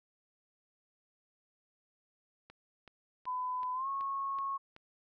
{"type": "click train", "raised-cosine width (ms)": 0.3, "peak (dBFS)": -36, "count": 7, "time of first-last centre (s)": [2.5, 4.764], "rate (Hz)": 2.65}
{"type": "tone with pitch glide", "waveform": "sine", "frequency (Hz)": [1005, 1096], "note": ["B5", "C#6"], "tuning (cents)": [30, -20], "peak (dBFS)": -33, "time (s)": [3.26, 4.58], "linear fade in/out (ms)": 20, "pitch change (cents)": 150, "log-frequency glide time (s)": [3.74, 3.88]}
{"effects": []}